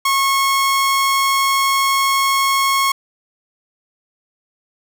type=tone; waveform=sawtooth; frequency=1092 Hz; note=C#6; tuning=26 cents flat; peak=-10 dBFS; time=0.05-2.92 s; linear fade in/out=5 ms; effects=none